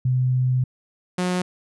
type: tone pair in turn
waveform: sine / sawtooth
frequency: 127.5 / 180.83 Hz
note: C3 / F#3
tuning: -44 / -39 cents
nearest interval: tritone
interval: 605 cents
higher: second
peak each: -17 dBFS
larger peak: neither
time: 0.05-0.64 / 1.18-1.42 s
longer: first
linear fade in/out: 5 ms
effects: resampled to 24000 Hz